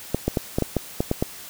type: clicks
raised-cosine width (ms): 2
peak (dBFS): -7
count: 9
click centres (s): 0.146 / 0.28 / 0.372 / 0.585 / 0.623 / 0.767 / 1.005 / 1.114 / 1.225
effects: white hiss -40 dBFS RMS until 1.49 s